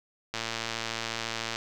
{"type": "click train", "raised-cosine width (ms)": 0.2, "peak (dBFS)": -14, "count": 140, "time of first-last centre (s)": [0.34, 1.559], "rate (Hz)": 114, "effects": []}